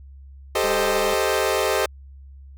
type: chord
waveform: sawtooth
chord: A half-diminished seventh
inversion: third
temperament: equal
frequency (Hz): 392 / 440 / 523.3 / 622.3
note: G4 / A4 / C5 / Eb5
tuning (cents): 0 / 0 / 0 / 0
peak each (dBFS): -21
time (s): 0.55-1.86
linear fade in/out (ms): 5
type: click train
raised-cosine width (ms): 1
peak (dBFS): -21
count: 101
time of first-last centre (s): 0.64-1.135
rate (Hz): 202
effects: added 68 Hz sine -40 dBFS peak until 2.57 s